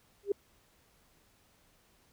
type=tone with exponential growth; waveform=sine; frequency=402.6 Hz; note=G4; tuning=46 cents sharp; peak=-22 dBFS; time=0.23-0.32 s; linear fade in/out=5 ms; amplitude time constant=18 ms; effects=pink hiss -67 dBFS RMS until 2.12 s